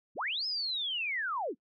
sine linear two-way sweep, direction up then down, 81.2 to 5200 to 196.6 Hz, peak -31 dBFS, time 0.15-1.55 s, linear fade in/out 50 ms, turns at 0.46 s, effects noise-tail reverb RT60 0.1 s tail -23 dB re dry

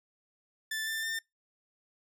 sawtooth tone with pitch steps, 1760 / 1780.5 / 1801.1 Hz, A6 / A6 / A6, 0 / +20 / +40 cents, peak -29 dBFS, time 0.71-1.19 s, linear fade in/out 5 ms, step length 160 ms, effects noise-tail reverb RT60 0.2 s tail -26 dB re dry

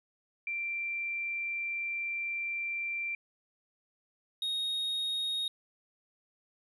sine / triangle tone pair in turn, 2357 / 3736 Hz, D7 / A#7, +6 / +3 cents, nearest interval minor sixth, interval 797 cents, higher second, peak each -32 / -29 dBFS, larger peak second, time 0.47-3.15 / 4.42-5.48 s, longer first, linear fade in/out 2 ms, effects resampled to 32000 Hz

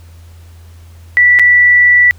sine tone with dropouts, 1961 Hz, B6, 13 cents flat, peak -4 dBFS, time 1.17-2.11 s, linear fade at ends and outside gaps 0 ms, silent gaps 1.389-1.395 s, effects added 84 Hz sine -34 dBFS peak until 2.18 s + pink hiss -48 dBFS RMS until 2.18 s

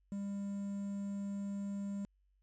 triangle tone with quantisation, 199.8 Hz, G3, 33 cents sharp, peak -35 dBFS, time 0.12-2.05 s, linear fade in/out 0 ms, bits 10, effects added 48 Hz sine -70 dBFS peak until 2.42 s + resampled to 16000 Hz

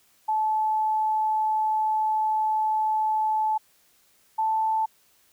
sine tone pair in turn, 867 / 879.6 Hz, A5 / A5, -26 / -1 cents, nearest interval unison, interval 25 cents, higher second, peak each -21 dBFS, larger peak neither, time 0.28-3.58 / 4.38-4.86 s, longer first, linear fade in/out 10 ms, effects white hiss -62 dBFS RMS until 5.32 s

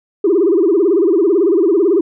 sine tone with vibrato, 365.7 Hz, F#4, 20 cents flat, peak -8 dBFS, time 0.24-2.01 s, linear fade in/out 5 ms, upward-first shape sine, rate 18 Hz, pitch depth 230 cents each way, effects tanh soft clip ceiling -5 dBFS

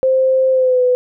sine tone with pitch glide, 523.3 to 499.7 Hz, C5 to B4, 0 to +20 cents, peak -10 dBFS, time 0.03-0.95 s, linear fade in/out 0 ms, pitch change -80 cents, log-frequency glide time 0.51-0.83 s, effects none

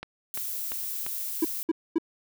click train, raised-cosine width 0.3 ms, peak -20 dBFS, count 4, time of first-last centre 0.03-1.064 s, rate 2.9 Hz
violet noise, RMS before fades -33 dBFS, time 0.34-1.63 s, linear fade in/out 0 ms
triangle tone bursts, 327 Hz, E4, 14 cents flat, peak -18 dBFS, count 3, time 1.42-1.984 s, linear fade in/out 5 ms, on 28 ms, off 240 ms
effects none

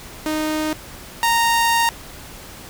sawtooth tone pair in turn, 309.4 / 927.2 Hz, D#4 / A#5, -10 / -10 cents, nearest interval octave + perfect fifth, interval 1900 cents, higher second, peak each -16 / -11 dBFS, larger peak second, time 0.26-0.73 / 1.23-1.89 s, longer second, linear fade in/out 0 ms, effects pink hiss -38 dBFS RMS until 2.69 s

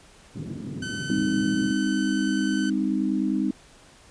pink band-pass noise, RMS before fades -34 dBFS, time 0.35-1.72 s, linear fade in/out 10 ms, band 110 to 310 Hz, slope 24 dB/octave
sawtooth tone, 1521 Hz, F#6, 47 cents sharp, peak -28 dBFS, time 0.82-2.7 s, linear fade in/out 5 ms
sine chord, C minor, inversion second, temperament equal with one note detuned, 201.2 / 261.6 / 311.1 Hz, G3 / C4 / Eb4, +45 / 0 / 0 cents, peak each -26 dBFS, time 1.1-3.51 s, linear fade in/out 2 ms
effects pink hiss -52 dBFS RMS until 4.1 s + resampled to 22050 Hz

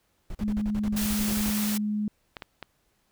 brown noise bursts, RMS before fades -34 dBFS, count 14, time 0.3-1.506 s, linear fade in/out 2 ms, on 49 ms, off 40 ms
sine tone, 210 Hz, G#3, 19 cents sharp, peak -25 dBFS, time 0.41-2.08 s, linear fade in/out 2 ms
white noise, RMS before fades -32 dBFS, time 0.96-1.78 s, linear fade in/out 10 ms
clicks, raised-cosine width 0.3 ms, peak -20 dBFS, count 3, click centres 2.368 / 2.422 / 2.627 s
effects pink hiss -70 dBFS RMS until 3.11 s

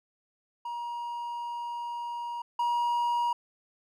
triangle tone pair in turn, 950 / 953.8 Hz, A#5 / A#5, +33 / +39 cents, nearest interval unison, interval 6 cents, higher second, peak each -31 / -23 dBFS, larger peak second, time 0.65-2.42 / 2.59-3.33 s, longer first, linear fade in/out 5 ms, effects none

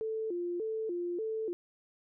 sine tone with vibrato, 392.8 Hz, G4, 4 cents sharp, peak -32 dBFS, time 0.01-1.53 s, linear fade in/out 0 ms, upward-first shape square, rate 1.7 Hz, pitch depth 200 cents each way, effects none

